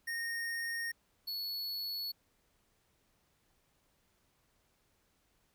square tone pair in turn, 1851 / 4402 Hz, A#6 / C#8, -13 / -13 cents, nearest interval octave + minor third, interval 1500 cents, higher second, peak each -36 / -37 dBFS, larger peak first, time 0.07-0.92 / 1.27-2.12 s, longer neither, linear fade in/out 10 ms, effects pink hiss -74 dBFS RMS until 5.54 s

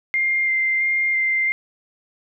sine tone with vibrato, 2101 Hz, C7, 7 cents sharp, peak -17 dBFS, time 0.14-1.52 s, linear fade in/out 0 ms, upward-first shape square, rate 1.5 Hz, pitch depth 10 cents each way, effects none

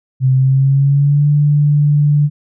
sine tone with pitch glide, 130.81 to 146.83 Hz, C3 to D3, 0 to 0 cents, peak -8 dBFS, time 0.2-2.3 s, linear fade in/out 50 ms, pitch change +200 cents, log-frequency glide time 0.34-1.28 s, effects none

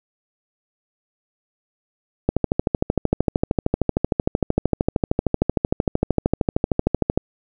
click train, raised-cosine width 2 ms, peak -3 dBFS, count 65, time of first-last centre 2.29-7.175 s, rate 13.1 Hz, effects none

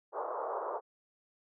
pink band-pass noise, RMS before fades -37 dBFS, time 0.12-0.81 s, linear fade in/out 50 ms, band 420 to 1200 Hz, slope 48 dB/octave, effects none

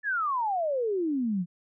sine exponential sweep, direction down, 1760 to 167.7 Hz, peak -25 dBFS, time 0.03-1.46 s, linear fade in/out 50 ms, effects none

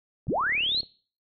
click train, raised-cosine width 2 ms, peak -33 dBFS, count 21, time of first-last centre 0.27-0.832 s, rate 35.6 Hz
sine linear sweep, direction up, 69.3 to 4349 Hz, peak -23 dBFS, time 0.28-0.81 s, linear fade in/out 5 ms
effects noise-tail reverb RT60 0.4 s tail -19 dB re dry

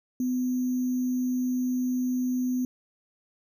sine tone with sample-and-hold, 252.2 Hz, B3, 36 cents sharp, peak -24 dBFS, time 0.2-2.65 s, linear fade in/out 2 ms, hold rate 6300 Hz, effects none

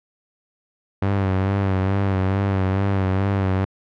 sawtooth tone with vibrato, 96.7 Hz, G2, 23 cents flat, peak -14 dBFS, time 1.02-3.65 s, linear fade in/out 5 ms, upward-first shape sine, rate 2.3 Hz, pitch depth 48 cents each way, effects low-pass 2000 Hz 12 dB/octave

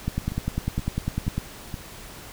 two click trains, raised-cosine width 5 ms, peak -19 / -12 dBFS, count 4 / 14, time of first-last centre 0.32-1.742 / 0.08-1.38 s, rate 2.11 / 10 Hz, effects pink hiss -42 dBFS RMS until 2.32 s

